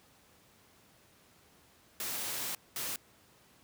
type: noise bursts at uneven times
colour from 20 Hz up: white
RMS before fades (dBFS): -37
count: 2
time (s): 2-2.55 / 2.76-2.96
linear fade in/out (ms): 2
effects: pink hiss -63 dBFS RMS until 3.63 s + high-pass 80 Hz 12 dB/octave